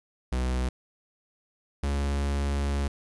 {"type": "tone pair in turn", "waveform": "45% pulse", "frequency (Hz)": [62.9, 70.6], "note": ["B1", "C#2"], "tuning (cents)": [32, 32], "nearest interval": "major second", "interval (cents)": 200, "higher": "second", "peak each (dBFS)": -25, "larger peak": "neither", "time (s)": [[0.32, 0.69], [1.83, 2.88]], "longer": "second", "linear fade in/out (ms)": 5, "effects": ["resampled to 24000 Hz", "10-bit"]}